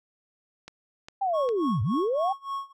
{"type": "click train", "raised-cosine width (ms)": 0.2, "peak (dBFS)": -24, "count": 3, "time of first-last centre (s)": [0.68, 1.49], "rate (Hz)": 2.47}
{"type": "linear two-way sweep", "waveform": "sine", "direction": "down then up", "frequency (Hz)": [807, 91.6, 807], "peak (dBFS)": -23, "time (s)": [1.21, 2.33], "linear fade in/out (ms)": 10, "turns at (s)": 1.82}
{"type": "tone with tremolo", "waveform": "triangle", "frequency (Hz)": 1100, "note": "C#6", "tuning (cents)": -14, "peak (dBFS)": -26, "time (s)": [1.33, 2.73], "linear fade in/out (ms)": 20, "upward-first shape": "sine", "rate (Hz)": 3.5, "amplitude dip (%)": 95}
{"effects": []}